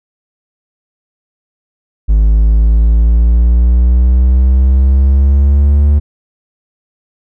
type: exponential sweep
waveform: triangle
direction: up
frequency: 51.91 to 73.42 Hz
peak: -3 dBFS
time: 2.08-6 s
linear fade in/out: 20 ms
effects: none